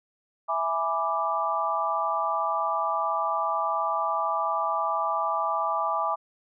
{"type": "chord", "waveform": "sine", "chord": "E dominant seventh", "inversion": "none", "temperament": "equal", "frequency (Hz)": [659.3, 830.6, 987.8, 1174.7], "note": ["E5", "G#5", "B5", "D6"], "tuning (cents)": [0, 0, 0, 0], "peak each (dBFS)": [-31, -30, -31, -27], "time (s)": [0.48, 6.16], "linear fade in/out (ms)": 20, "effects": []}